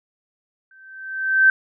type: tone with exponential growth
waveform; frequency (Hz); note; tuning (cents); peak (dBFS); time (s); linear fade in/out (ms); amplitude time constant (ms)
sine; 1551; G6; -19; -8; 0.71-1.5; 2; 170
effects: none